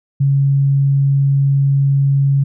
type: tone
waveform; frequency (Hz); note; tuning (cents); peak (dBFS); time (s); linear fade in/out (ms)
sine; 138.59; C#3; 0; -10; 0.2-2.44; 10
effects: none